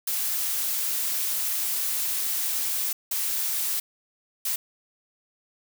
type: noise bursts at uneven times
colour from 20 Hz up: blue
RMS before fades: -27 dBFS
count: 3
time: 0.07-2.93 / 3.11-3.8 / 4.45-4.56 s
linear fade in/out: 5 ms
effects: none